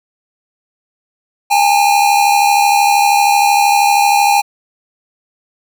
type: tone pair together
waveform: square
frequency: 813 / 885.9 Hz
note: G#5 / A5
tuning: -37 / +12 cents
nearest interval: minor second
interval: 149 cents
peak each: -10 / -16 dBFS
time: 1.5-4.42 s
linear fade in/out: 20 ms
effects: none